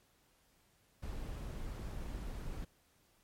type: noise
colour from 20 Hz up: brown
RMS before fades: -42 dBFS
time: 1.02-2.65 s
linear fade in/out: 10 ms
effects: pink hiss -71 dBFS RMS until 3.23 s + MP3 64 kbps